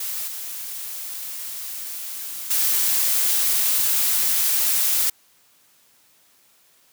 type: noise with level steps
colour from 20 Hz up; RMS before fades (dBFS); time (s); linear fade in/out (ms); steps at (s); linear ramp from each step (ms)
blue; -28 / -32 / -20; 0-5.1; 5; 0.27 / 2.5; 10
effects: white hiss -58 dBFS RMS until 6.92 s + high-pass 80 Hz 12 dB/octave